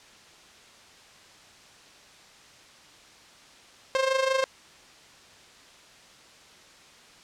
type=tone with amplitude modulation; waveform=sawtooth; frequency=530 Hz; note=C5; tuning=22 cents sharp; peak=-16 dBFS; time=3.95-4.44 s; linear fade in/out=0 ms; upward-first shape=sine; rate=25.3 Hz; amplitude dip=65%; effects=white hiss -52 dBFS RMS until 7.23 s + low-pass 6000 Hz 12 dB/octave